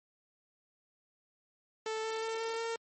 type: tone with pitch steps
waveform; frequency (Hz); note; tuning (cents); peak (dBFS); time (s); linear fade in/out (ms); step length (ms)
sawtooth; 440 / 444.3 / 448.7 / 453.2 / 457.6; A4 / A4 / A4 / A#4 / A#4; 0 / +17 / +34 / -49 / -32; -30; 1.86-2.76; 2; 180
effects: MP3 32 kbps